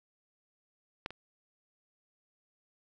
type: clicks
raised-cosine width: 0.3 ms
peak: -19 / -28 dBFS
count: 2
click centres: 1.061 / 1.106 s
effects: none